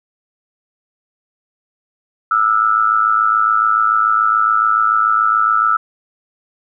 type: tone with amplitude modulation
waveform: sine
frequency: 1318.5 Hz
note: E6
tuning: in tune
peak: -7 dBFS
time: 2.31-5.77 s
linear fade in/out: 5 ms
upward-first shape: sine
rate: 107 Hz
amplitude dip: 85%
effects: none